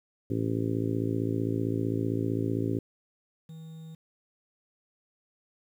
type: harmonic tone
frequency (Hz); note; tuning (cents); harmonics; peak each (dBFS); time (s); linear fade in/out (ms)
55.5; A1; +16; 2 / 3 / 4 / 5 / 6 / 7 / 8 / 9; -31 / -36 / -39 / -31 / -36 / -34 / -42 / -43; 0.3-2.79; 5
type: tone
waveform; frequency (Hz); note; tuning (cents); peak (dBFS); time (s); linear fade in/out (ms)
triangle; 160.6; E3; -45; -39; 3.49-3.95; 5
effects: 10-bit